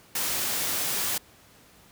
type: noise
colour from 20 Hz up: white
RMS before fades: -28 dBFS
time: 0.15-1.18 s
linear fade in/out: 5 ms
effects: pink hiss -55 dBFS RMS until 1.91 s + high-pass 60 Hz 12 dB/octave